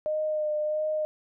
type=tone with vibrato; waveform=sine; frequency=611 Hz; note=D#5; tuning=32 cents flat; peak=-25 dBFS; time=0.06-1.05 s; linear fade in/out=0 ms; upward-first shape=sine; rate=1.5 Hz; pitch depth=20 cents each way; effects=none